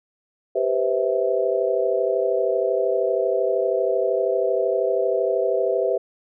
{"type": "chord", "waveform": "sine", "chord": "C major seventh", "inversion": "second", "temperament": "just", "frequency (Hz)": [392.4, 490.5, 523.3, 654.1], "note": ["G4", "B4", "C5", "E5"], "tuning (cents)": [2, -12, 0, -14], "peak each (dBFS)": -24, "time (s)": [0.55, 5.98], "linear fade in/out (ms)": 10, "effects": []}